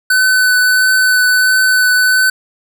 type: tone with vibrato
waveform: square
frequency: 1507 Hz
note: F#6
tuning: 31 cents sharp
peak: -9 dBFS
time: 0.1-2.3 s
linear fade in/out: 5 ms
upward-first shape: triangle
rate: 1.5 Hz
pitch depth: 13 cents each way
effects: none